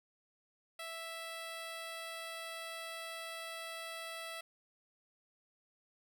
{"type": "tone", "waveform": "10% pulse", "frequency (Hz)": 659.3, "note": "E5", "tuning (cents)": 0, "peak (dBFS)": -34, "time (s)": [0.79, 4.41], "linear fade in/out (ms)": 5, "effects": []}